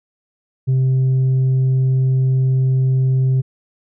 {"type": "tone with tanh clipping", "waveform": "sine", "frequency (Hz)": 130.81, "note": "C3", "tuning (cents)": 0, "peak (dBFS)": -13, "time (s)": [0.67, 3.42], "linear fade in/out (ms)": 20, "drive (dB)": 2, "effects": []}